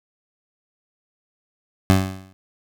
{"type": "tone with exponential decay", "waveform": "20% pulse", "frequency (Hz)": 94.8, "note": "F#2", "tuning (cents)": 43, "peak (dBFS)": -5, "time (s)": [1.9, 2.33], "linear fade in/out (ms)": 0, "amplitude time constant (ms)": 92, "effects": []}